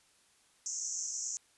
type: band-pass noise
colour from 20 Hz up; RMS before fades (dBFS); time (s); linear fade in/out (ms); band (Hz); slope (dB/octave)
white; -38; 0.66-1.37; 0; 5700 to 7300; 96
effects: white hiss -67 dBFS RMS until 1.57 s + resampled to 24000 Hz